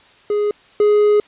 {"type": "tone pair in turn", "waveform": "triangle", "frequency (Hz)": [415.6, 417.4], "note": ["G#4", "G#4"], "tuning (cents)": [1, 9], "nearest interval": "unison", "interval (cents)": 8, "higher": "second", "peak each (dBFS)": [-13, -8], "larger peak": "second", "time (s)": [[0.3, 0.51], [0.8, 1.2]], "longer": "second", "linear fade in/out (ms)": 2, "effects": ["white hiss -49 dBFS RMS until 1.27 s", "resampled to 8000 Hz"]}